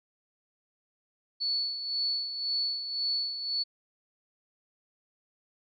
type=tone with tremolo; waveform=sine; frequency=4435 Hz; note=C#8; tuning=in tune; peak=-26 dBFS; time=1.4-3.64 s; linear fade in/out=20 ms; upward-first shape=sine; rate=1.9 Hz; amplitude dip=60%; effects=none